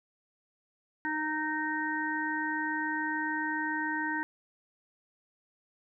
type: harmonic tone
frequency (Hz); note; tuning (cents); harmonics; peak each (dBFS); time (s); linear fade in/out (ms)
309; D#4; -12; 1 / 3 / 5 / 6; -35 / -35 / -35 / -35; 1.05-4.23; 0
effects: none